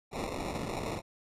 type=noise with sample-and-hold; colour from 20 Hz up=white; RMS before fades=-36 dBFS; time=0.11-1.02 s; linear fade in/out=50 ms; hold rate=1575 Hz; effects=low-pass 10000 Hz 12 dB/octave